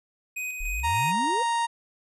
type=tone with tremolo; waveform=square; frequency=2504 Hz; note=D#7; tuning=10 cents sharp; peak=-30 dBFS; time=0.36-1.12 s; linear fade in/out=10 ms; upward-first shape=square; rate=3.4 Hz; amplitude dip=35%
type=exponential sweep; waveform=sine; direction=up; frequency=31.18 to 524 Hz; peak=-29 dBFS; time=0.6-1.43 s; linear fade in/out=10 ms
type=harmonic tone; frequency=932.3 Hz; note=A#5; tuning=in tune; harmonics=1 / 2 / 3 / 4 / 5 / 6 / 7 / 8 / 9 / 10; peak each=-23 / -34 / -39 / -38 / -46 / -49 / -44 / -51 / -48 / -42 dBFS; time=0.83-1.67 s; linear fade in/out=20 ms
effects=resampled to 32000 Hz